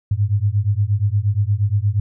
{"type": "beating tone pair", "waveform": "sine", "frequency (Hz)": [98.5, 107], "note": ["G2", "A2"], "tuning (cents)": [9, -48], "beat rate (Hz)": 8.5, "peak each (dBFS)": -18, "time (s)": [0.11, 2], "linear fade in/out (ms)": 5, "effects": []}